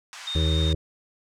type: band-pass noise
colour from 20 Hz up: pink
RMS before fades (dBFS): -41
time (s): 0.13-0.73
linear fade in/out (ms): 0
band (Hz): 970 to 7800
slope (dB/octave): 24
type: tone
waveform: sine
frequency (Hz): 3674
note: A#7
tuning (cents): -26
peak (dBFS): -28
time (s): 0.27-0.73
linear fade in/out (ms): 5
type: harmonic tone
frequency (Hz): 79.2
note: D#2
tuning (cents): +31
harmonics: 1 / 2 / 4 / 5 / 6 / 7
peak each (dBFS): -21 / -27 / -33 / -35 / -37 / -38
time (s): 0.35-0.75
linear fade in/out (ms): 5
effects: none